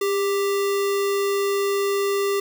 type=tone with sample-and-hold; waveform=sine; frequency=400 Hz; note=G4; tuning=35 cents sharp; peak=-19 dBFS; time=0.01-2.4 s; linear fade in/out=5 ms; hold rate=1575 Hz; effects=none